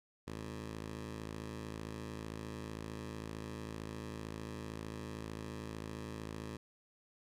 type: ring-modulated tone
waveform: 15% pulse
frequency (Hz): 108.8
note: A2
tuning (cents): -19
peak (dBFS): -33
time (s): 0.27-6.57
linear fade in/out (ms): 5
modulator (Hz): 26.7
effects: low-pass 11000 Hz 12 dB/octave